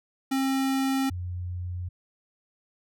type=tone pair in turn; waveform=square / sine; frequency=267.9 / 89.24 Hz; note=C4 / F2; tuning=+41 / +38 cents; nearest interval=octave + perfect fifth; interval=1903 cents; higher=first; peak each=-24 / -30 dBFS; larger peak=first; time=0.31-1.1 / 1.1-1.89 s; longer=neither; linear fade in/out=10 ms; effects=none